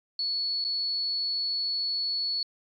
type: tone with dropouts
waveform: sine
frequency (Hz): 4407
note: C#8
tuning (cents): -11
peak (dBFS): -26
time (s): 0.19-2.43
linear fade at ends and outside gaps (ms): 2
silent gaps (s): 0.642-0.648
effects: MP3 96 kbps